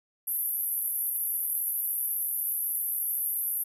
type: band-pass noise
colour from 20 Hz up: pink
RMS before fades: -30 dBFS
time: 0.27-3.64 s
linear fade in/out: 10 ms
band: 11000 to 13000 Hz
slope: 96 dB/octave
effects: resampled to 32000 Hz